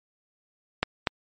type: clicks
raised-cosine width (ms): 0.3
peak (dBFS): -6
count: 2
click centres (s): 0.83 / 1.072
effects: MP3 48 kbps